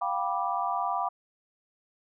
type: chord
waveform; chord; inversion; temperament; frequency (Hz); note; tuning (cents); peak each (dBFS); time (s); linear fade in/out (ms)
sine; G dominant seventh; third; just; 705.6 / 784 / 980 / 1176; F5 / G5 / B5 / D6; +18 / 0 / -14 / +2; -32; 0.01-1.09; 10
effects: none